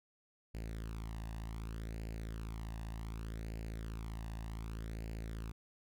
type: tone with flanger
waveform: sawtooth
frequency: 55.2 Hz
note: A1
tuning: 6 cents sharp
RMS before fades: -43 dBFS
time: 0.54-5.52 s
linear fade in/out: 10 ms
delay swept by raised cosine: 0.42 to 1.11 ms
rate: 0.66 Hz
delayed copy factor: +0.65
effects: none